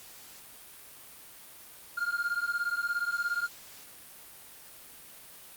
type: beating tone pair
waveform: triangle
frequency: 1401 / 1418 Hz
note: F6 / F6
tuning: +5 / +26 cents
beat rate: 17 Hz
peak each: -30 dBFS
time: 1.97-3.48 s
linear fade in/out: 10 ms
effects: white hiss -50 dBFS RMS until 5.56 s + Opus 48 kbps